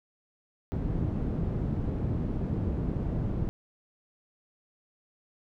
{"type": "low-pass noise", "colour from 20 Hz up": "white", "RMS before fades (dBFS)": -30, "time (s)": [0.72, 3.49], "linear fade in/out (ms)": 0, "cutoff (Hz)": 180, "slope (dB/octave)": 12, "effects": []}